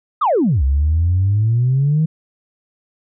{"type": "exponential two-way sweep", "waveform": "sine", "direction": "down then up", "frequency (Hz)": [1319, 65.41, 161.7], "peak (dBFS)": -11, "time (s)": [0.21, 2.06], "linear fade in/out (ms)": 10, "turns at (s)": 0.63, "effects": ["tanh soft clip ceiling -8 dBFS"]}